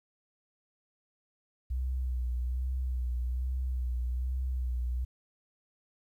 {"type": "tone with vibrato", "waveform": "sine", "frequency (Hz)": 62.6, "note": "B1", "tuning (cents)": 24, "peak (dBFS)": -29, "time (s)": [1.7, 5.05], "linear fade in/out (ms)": 10, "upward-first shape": "sine", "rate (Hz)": 1.2, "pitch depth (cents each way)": 47, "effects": ["11-bit"]}